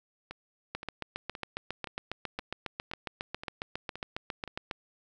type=two click trains; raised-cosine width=0.3 ms; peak=-24 / -18 dBFS; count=9 / 30; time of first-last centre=0.31-4.477 / 0.75-4.712 s; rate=1.92 / 7.32 Hz; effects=none

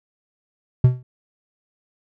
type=tone with exponential decay; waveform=triangle; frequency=125.7 Hz; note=B2; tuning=31 cents sharp; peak=-4 dBFS; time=0.84-1.03 s; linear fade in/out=5 ms; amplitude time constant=41 ms; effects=none

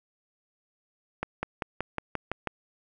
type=accelerating click train; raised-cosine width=0.5 ms; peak=-14 dBFS; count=8; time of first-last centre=1.23-2.473 s; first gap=200 ms; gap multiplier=0.96; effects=none

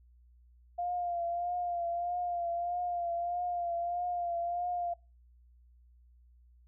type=tone with vibrato; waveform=sine; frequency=698.5 Hz; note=F5; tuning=in tune; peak=-31 dBFS; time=0.78-4.94 s; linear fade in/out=10 ms; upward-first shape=triangle; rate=1.6 Hz; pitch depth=41 cents each way; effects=noise-tail reverb RT60 0.3 s tail -24 dB re dry + added 60 Hz sine -58 dBFS peak until 6.67 s

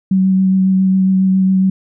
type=tone with vibrato; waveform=sine; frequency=189.3 Hz; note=F#3; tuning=40 cents sharp; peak=-9 dBFS; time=0.11-1.7 s; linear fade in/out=5 ms; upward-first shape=sine; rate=7.3 Hz; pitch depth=13 cents each way; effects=none

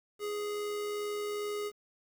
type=tone with amplitude modulation; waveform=square; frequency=415.3 Hz; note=G#4; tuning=in tune; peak=-33 dBFS; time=0.19-1.72 s; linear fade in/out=50 ms; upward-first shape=sine; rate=82.4 Hz; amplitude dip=25%; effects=10-bit

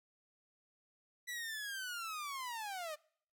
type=linear sweep; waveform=sawtooth; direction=down; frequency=1978 to 587.3 Hz; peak=-37 dBFS; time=1.27-2.96 s; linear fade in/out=20 ms; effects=noise-tail reverb RT60 0.6 s tail -24 dB re dry

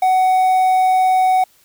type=tone with quantisation; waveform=triangle; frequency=747 Hz; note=F#5; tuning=16 cents sharp; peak=-9 dBFS; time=0.02-1.44 s; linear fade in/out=5 ms; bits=6; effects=white hiss -54 dBFS RMS until 1.64 s

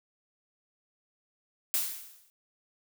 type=noise with exponential decay; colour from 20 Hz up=blue; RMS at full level=-26 dBFS; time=1.74-2.3 s; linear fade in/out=0 ms; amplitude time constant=120 ms; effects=none

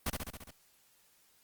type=noise with echo; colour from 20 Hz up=pink; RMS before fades=-32 dBFS; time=0.06-0.1 s; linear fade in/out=5 ms; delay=68 ms; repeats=6; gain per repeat=-3 dB; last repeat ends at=0.508 s; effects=white hiss -67 dBFS RMS until 1.43 s + Opus 32 kbps

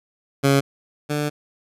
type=tone pair in turn; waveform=15% pulse; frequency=138.59 / 148.19 Hz; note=C#3 / D3; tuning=0 / +16 cents; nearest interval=minor second; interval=116 cents; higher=second; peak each=-8 / -15 dBFS; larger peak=first; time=0.43-0.61 / 1.09-1.3 s; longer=second; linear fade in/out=20 ms; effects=resampled to 32000 Hz

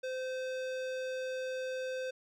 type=tone with hard clipping; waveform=sine; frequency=516 Hz; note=C5; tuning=24 cents flat; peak=-37 dBFS; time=0.03-2.11 s; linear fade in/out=10 ms; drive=17 dB; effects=none

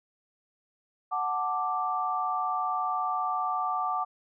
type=chord; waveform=sine; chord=D major; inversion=first; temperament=equal; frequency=740 / 880 / 1174.7 Hz; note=F#5 / A5 / D6; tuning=0 / 0 / 0 cents; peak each=-31 / -34 / -29 dBFS; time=1.11-4.05 s; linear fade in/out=20 ms; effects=none

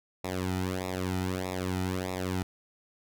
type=tone with flanger; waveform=sawtooth; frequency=92.5 Hz; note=F#2; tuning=in tune; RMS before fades=-32 dBFS; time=0.24-2.43 s; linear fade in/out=5 ms; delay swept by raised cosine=0.65 to 1.85 ms; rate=1.6 Hz; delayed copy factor=-0.95; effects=none

